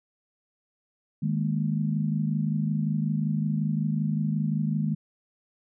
sine chord, D# suspended fourth, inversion none, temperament equal, 155.56 / 207.7 / 233.1 Hz, D#3 / G#3 / A#3, 0 / 0 / 0 cents, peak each -26 / -28 / -32 dBFS, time 1.22-4.95 s, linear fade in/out 10 ms, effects none

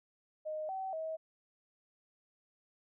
sine tone with pitch steps, 619 / 764 / 639 Hz, D#5 / G5 / D#5, -9 / -45 / +46 cents, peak -36 dBFS, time 0.45-1.17 s, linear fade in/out 20 ms, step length 240 ms, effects none

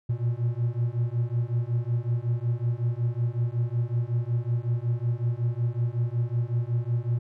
triangle beating tone pair, 116.54 / 121.94 Hz, A#2 / B2, 0 / -22 cents, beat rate 5.4 Hz, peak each -25 / -25 dBFS, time 0.09-7.19 s, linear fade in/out 10 ms, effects none

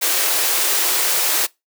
white high-pass noise, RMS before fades -18 dBFS, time 0.01-1.47 s, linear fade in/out 20 ms, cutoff 320 Hz, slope 48 dB/octave, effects noise-tail reverb RT60 0.2 s tail -23 dB re dry

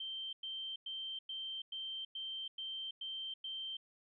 sine tone bursts, 3131 Hz, G7, 3 cents flat, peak -40 dBFS, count 9, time 0-3.77 s, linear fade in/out 5 ms, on 330 ms, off 100 ms, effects none

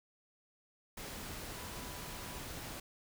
sine tone in noise, 988 Hz, B5, in tune, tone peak -55 dBFS, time 1.54-2.39 s, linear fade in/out 5 ms, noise pink, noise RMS -45 dBFS, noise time 0.97-2.8 s, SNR -13 dB, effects none

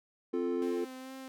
triangle chord, F major, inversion second, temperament equal, 261.6 / 349.2 / 440 Hz, C4 / F4 / A4, 0 / 0 / 0 cents, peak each -33 / -31 / -33 dBFS, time 0.33-0.85 s, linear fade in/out 10 ms
sawtooth tone with vibrato, 261.6 Hz, C4, in tune, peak -39 dBFS, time 0.62-1.28 s, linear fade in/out 0 ms, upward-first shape sine, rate 2.3 Hz, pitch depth 21 cents each way
effects none

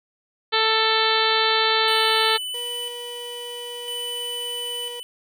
harmonic tone, 442.4 Hz, A4, 9 cents sharp, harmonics 1 / 2 / 3 / 4 / 5 / 6 / 7 / 8 / 9 / 10, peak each -25 / -25 / -25 / -26 / -29 / -31 / -27 / -26 / -25 / -31 dBFS, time 0.52-2.38 s, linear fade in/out 20 ms
square tone with tremolo, 2996 Hz, F#7, 21 cents sharp, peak -28 dBFS, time 1.88-5.03 s, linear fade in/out 0 ms, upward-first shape square, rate 0.5 Hz, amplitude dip 50%
35% pulse tone, 481.7 Hz, B4, 43 cents flat, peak -33 dBFS, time 2.54-5 s, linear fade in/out 5 ms
effects none

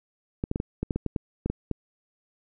clicks, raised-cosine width 3 ms, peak -14 dBFS, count 12, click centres 0.439 / 0.514 / 0.559 / 0.601 / 0.83 / 0.908 / 0.96 / 1.063 / 1.162 / 1.46 / 1.5 / 1.713 s, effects none

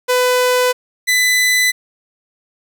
sawtooth tone pair in turn, 500 / 2000 Hz, B4 / B6, +21 / +21 cents, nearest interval 2 octaves, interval 2400 cents, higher second, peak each -8 dBFS, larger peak neither, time 0.08-0.73 / 1.07-1.72 s, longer neither, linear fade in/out 20 ms, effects none

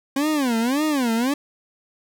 40% pulse tone with vibrato, 264.5 Hz, C4, 19 cents sharp, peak -18 dBFS, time 0.16-1.34 s, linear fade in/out 5 ms, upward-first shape sine, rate 1.8 Hz, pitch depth 280 cents each way, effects none

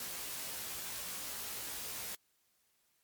white noise with comb filter, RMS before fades -42 dBFS, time 0-2.15 s, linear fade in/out 2 ms, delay 17 ms, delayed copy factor +0.8, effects white hiss -75 dBFS RMS until 3.03 s + MP3 96 kbps

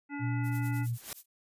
harmonic tone, 285.8 Hz, D4, 47 cents flat, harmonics 1 / 3 / 5 / 7 / 9, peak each -36 / -44 / -45 / -44 / -51 dBFS, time 0.09-0.87 s, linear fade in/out 50 ms
sine tone, 118.8 Hz, A#2, 33 cents sharp, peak -29 dBFS, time 0.19-0.98 s, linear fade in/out 50 ms
violet noise with tremolo, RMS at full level -43 dBFS, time 0.43-1.26 s, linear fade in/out 50 ms, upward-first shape triangle, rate 9.6 Hz, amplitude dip 95%
white noise with exponential growth, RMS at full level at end -36 dBFS, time 0.87-1.13 s, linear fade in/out 1 ms, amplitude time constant 55 ms
effects resampled to 32000 Hz

